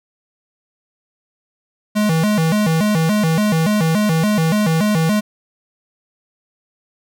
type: tone with vibrato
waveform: square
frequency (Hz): 184.5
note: F#3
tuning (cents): -5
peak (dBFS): -14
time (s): 1.95-5.21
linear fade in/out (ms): 20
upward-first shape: square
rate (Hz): 3.5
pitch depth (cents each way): 230
effects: none